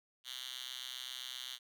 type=tone with high-pass filter; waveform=5% pulse; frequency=127.6 Hz; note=C3; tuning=43 cents flat; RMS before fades=-45 dBFS; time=0.24-1.59 s; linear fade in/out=50 ms; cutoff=3000 Hz; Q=3.8; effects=none